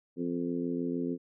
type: harmonic tone with a mistuned harmonic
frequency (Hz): 86.7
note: F2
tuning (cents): -12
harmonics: 2 / 3 / 4 / 5 / 6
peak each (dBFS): -38 / -32 / -37 / -38 / -48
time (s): 0.16-1.18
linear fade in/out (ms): 50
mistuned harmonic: 6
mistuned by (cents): -26
effects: none